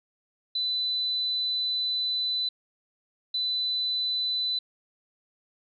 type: tone pair in turn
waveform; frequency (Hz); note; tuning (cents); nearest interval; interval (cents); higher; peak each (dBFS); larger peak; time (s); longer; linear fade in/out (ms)
sine; 4000 / 4000; B7 / B7; +21 / +21; unison; 0; neither; -25; neither; 0.55-2.49 / 3.34-4.59; first; 5
effects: none